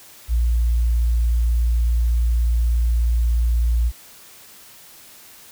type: tone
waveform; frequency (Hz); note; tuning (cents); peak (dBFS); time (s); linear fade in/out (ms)
sine; 58.27; A#1; 0; -14; 0.28-3.92; 50
effects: tanh soft clip ceiling -11 dBFS + white hiss -45 dBFS RMS until 5.51 s